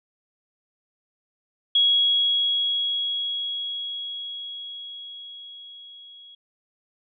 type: tone with level ramp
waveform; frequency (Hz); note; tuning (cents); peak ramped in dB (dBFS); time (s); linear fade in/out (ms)
sine; 3322; G#7; 0; -15 to -44; 1.75-6.35; 5
effects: none